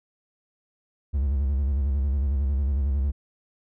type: tone with vibrato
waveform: triangle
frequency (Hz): 69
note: C#2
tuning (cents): -7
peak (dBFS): -19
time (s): 1.13-3.12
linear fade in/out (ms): 20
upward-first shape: square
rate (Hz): 11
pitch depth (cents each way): 88
effects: none